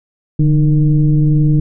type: tone with frequency modulation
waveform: sine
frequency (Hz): 148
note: D3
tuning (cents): +14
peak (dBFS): -8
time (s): 0.39-1.6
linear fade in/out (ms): 5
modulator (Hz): 159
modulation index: 0.71
effects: none